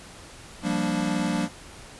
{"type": "chord", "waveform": "square", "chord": "G minor seventh", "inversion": "third", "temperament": "equal with one note detuned", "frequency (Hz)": [174.61, 196.56, 233.1, 293.7], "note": ["F3", "G3", "Bb3", "D4"], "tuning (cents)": [0, 5, 0, 0], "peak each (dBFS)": -30, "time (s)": [0.62, 1.49], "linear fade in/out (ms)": 50, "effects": ["pink hiss -45 dBFS RMS until 1.99 s", "resampled to 24000 Hz"]}